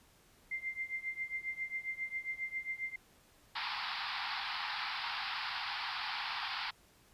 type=tone with tremolo; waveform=sine; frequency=2093 Hz; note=C7; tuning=in tune; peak=-33 dBFS; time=0.51-2.96 s; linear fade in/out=5 ms; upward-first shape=triangle; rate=7.4 Hz; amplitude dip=95%
type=band-pass noise; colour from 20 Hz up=pink; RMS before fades=-39 dBFS; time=3.55-6.71 s; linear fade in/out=10 ms; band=770 to 5000 Hz; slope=96 dB/octave
effects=pink hiss -65 dBFS RMS until 7.13 s + resampled to 32000 Hz